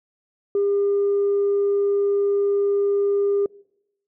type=tone; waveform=sine; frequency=402.3 Hz; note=G4; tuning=45 cents sharp; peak=-16 dBFS; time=0.55-3.46 s; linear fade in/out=2 ms; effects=noise-tail reverb RT60 0.9 s tail -25 dB re dry + tanh soft clip ceiling -14 dBFS